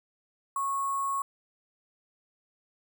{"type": "tone with sample-and-hold", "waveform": "sine", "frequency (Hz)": 1100, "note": "C#6", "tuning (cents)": -14, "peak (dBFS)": -27, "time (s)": [0.56, 1.22], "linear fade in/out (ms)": 2, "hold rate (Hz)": 8820, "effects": []}